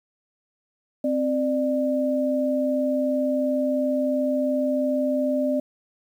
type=tone pair together; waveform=sine; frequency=261.6 / 595.6 Hz; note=C4 / D5; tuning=0 / +24 cents; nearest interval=octave + major second; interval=1424 cents; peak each=-23 dBFS; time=1.04-5.6 s; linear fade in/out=5 ms; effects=9-bit